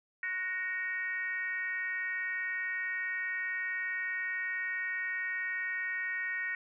sine tone with frequency modulation, 1864.7 Hz, A#6, in tune, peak -32 dBFS, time 0.23-6.55 s, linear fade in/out 2 ms, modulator 390 Hz, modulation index 0.82, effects none

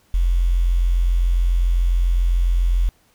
sine tone with quantisation, 43.65 Hz, F1, in tune, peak -14 dBFS, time 0.14-2.89 s, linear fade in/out 0 ms, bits 7, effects pink hiss -59 dBFS RMS until 3.14 s

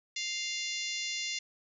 harmonic tone with a mistuned harmonic, 698.5 Hz, F5, in tune, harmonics 3 / 4 / 5 / 6 / 7 / 8 / 9 / 10, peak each -39 / -40 / -41 / -42 / -42 / -43 / -44 / -44 dBFS, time 0.16-1.39 s, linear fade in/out 5 ms, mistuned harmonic 9, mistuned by -18 cents, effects none

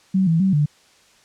sine tone with pitch steps, 189.7 / 163.9 / 191.5 / 147.9 Hz, F#3 / E3 / G3 / D3, +43 / -10 / -40 / +13 cents, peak -14 dBFS, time 0.14-0.66 s, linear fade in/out 10 ms, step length 130 ms, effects white hiss -54 dBFS RMS until 1.24 s + low-pass 7000 Hz 12 dB/octave

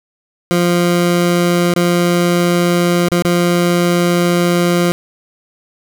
20% pulse tone with dropouts, 174.61 Hz, F3, in tune, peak -6 dBFS, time 0.51-4.92 s, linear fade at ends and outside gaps 0 ms, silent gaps 1.738-1.762 / 3.086-3.117 / 3.223-3.249 s, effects none

